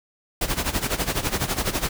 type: noise with tremolo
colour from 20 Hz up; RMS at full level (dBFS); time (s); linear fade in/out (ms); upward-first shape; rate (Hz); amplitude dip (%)
pink; -22; 0.41-1.89; 5; sine; 12; 80
effects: none